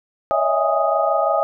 sine tone cluster, 562 / 639 / 665 / 818 / 1247 Hz, C#5 / D#5 / E5 / G#5 / D#6, +24 / +46 / +15 / -26 / +3 cents, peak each -22 dBFS, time 0.31-1.43 s, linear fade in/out 0 ms, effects none

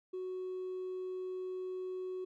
triangle tone with hard clipping, 370 Hz, F#4, in tune, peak -37 dBFS, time 0.13-2.25 s, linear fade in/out 10 ms, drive 2 dB, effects none

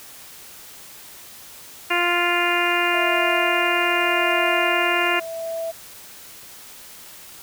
harmonic tone, 349.2 Hz, F4, in tune, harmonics 1 / 2 / 3 / 4 / 5 / 6 / 7 / 8, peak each -26 / -26 / -26 / -26 / -26 / -26 / -26 / -26 dBFS, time 1.9-5.2 s, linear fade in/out 10 ms
sine tone with tremolo, 659.3 Hz, E5, in tune, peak -24 dBFS, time 2.93-5.72 s, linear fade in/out 20 ms, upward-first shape sine, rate 0.82 Hz, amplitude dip 60%
effects white hiss -42 dBFS RMS until 7.42 s

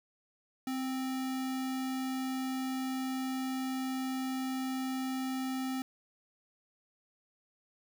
sine tone with sample-and-hold, 260.6 Hz, C4, 7 cents flat, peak -32 dBFS, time 0.67-5.82 s, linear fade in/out 2 ms, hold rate 1050 Hz, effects none

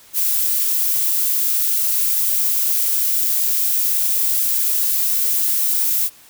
violet noise, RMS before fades -18 dBFS, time 0.13-6.1 s, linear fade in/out 50 ms, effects white hiss -47 dBFS RMS until 6.29 s

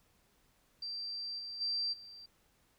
sine tone with level steps, 4699 Hz, D8, in tune, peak -38 / -41 / -32 / -49 dBFS, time 0.82-2.26 s, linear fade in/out 5 ms, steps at 1.38 / 1.6 / 1.92 s, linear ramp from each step 20 ms, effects pink hiss -71 dBFS RMS until 2.78 s

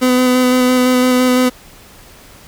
30% pulse tone with vibrato, 252.3 Hz, B3, 37 cents sharp, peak -7 dBFS, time 0.01-1.5 s, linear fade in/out 20 ms, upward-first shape square, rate 5.9 Hz, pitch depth 11 cents each way, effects pink hiss -41 dBFS RMS until 2.47 s

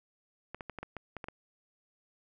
clicks, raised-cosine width 0.5 ms, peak -25 dBFS, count 9, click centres 0.546 / 0.608 / 0.697 / 0.787 / 0.83 / 0.967 / 1.167 / 1.242 / 1.285 s, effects none

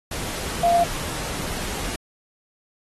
sine tone in noise, 690 Hz, F5, 21 cents flat, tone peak -15 dBFS, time 0.63-0.84 s, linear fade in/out 5 ms, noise pink, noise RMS -30 dBFS, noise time 0.11-1.96 s, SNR +12 dB, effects AAC 32 kbps

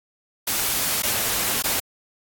white noise with dropouts, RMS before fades -23 dBFS, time 0.47-1.8 s, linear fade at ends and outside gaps 5 ms, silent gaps 1.023-1.032 / 1.624-1.639 s, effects AAC 64 kbps

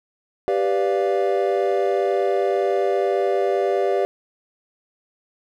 triangle chord, G dominant seventh, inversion none, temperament equal with one note detuned, 392 / 493.9 / 583.6 / 698.5 Hz, G4 / B4 / D5 / F5, 0 / 0 / -11 / 0 cents, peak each -19 / -23 / -22 / -23 dBFS, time 0.48-4.05 s, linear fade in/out 0 ms, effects none

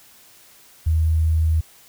sine tone with sample-and-hold, 79.8 Hz, D#2, 44 cents sharp, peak -15 dBFS, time 0.86-1.61 s, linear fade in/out 10 ms, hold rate 11025 Hz, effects white hiss -50 dBFS RMS until 1.88 s

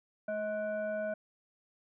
sine tone with frequency modulation, 634 Hz, D#5, 32 cents sharp, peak -32 dBFS, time 0.28-1.14 s, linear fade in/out 5 ms, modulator 848 Hz, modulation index 0.62, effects none

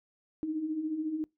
sine beating tone pair, 299.6 / 313.6 Hz, D4 / D#4, +35 / +14 cents, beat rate 14 Hz, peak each -39 / -31 dBFS, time 0.43-1.24 s, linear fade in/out 0 ms, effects noise-tail reverb RT60 0.2 s tail -25 dB re dry

